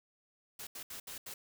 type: noise bursts at uneven times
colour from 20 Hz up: white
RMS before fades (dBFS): -45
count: 5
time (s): 0.59-0.67 / 0.75-0.83 / 0.9-1 / 1.07-1.18 / 1.26-1.34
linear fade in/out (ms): 5
effects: none